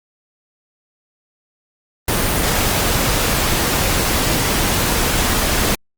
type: noise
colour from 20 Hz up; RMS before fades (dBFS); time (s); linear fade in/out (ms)
pink; -17; 2.08-5.75; 2
effects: Opus 32 kbps